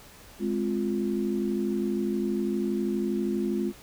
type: chord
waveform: sine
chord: F minor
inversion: first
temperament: just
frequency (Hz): 209.5 / 261.9 / 349.2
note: Ab3 / C4 / F4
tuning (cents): +15 / +2 / 0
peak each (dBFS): -28 / -32 / -29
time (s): 0.39-3.73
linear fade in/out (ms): 50
effects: pink hiss -50 dBFS RMS until 3.82 s